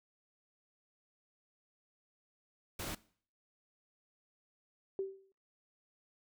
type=noise; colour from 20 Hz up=pink; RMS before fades=-41 dBFS; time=2.79-2.95 s; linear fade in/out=5 ms
type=tone with exponential decay; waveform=sine; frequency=387.1 Hz; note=G4; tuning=22 cents flat; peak=-31 dBFS; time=4.99-5.32 s; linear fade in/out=1 ms; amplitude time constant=70 ms
effects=noise-tail reverb RT60 0.5 s tail -20 dB re dry